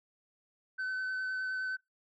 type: tone with vibrato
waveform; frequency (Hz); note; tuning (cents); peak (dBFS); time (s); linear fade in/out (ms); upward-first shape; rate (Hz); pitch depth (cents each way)
sine; 1520; F#6; +46; -30; 0.78-1.77; 20; triangle; 9.7; 13
effects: noise-tail reverb RT60 0.2 s tail -24 dB re dry + tanh soft clip ceiling -32 dBFS